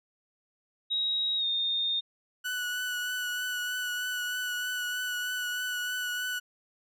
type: tone with pitch glide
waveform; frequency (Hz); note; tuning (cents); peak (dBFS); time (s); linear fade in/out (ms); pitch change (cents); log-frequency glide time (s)
sine; 3807 to 3658; A#7 to A#7; +36 to -33; -26; 0.9-2.01; 20; -69; 1.37-1.45
type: tone with vibrato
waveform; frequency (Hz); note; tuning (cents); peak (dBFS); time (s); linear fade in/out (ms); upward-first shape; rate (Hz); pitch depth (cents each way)
30% pulse; 1480; F#6; 0; -28; 2.44-6.4; 20; triangle; 3.2; 20
effects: none